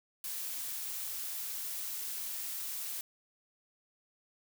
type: noise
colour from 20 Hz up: blue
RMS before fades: -39 dBFS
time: 0.24-3.01 s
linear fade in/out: 2 ms
effects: none